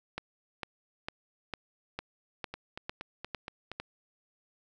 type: two click trains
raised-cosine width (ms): 0.3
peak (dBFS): -19 / -23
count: 9 / 6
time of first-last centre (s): 0.18-3.8 / 2.54-3.716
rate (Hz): 2.21 / 4.25
effects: none